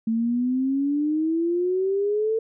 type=exponential sweep; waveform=sine; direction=up; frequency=221.7 to 450.6 Hz; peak=-20 dBFS; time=0.07-2.39 s; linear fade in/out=5 ms; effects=none